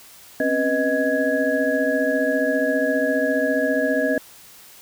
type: tone cluster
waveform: sine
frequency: 260.7 / 275.5 / 489.4 / 625 / 1668 Hz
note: C4 / C#4 / B4 / D#5 / G#6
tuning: -6 / -11 / -16 / +8 / +7 cents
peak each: -27 / -24 / -25 / -22 / -25 dBFS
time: 0.4-4.18 s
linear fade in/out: 2 ms
effects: white hiss -46 dBFS RMS until 4.81 s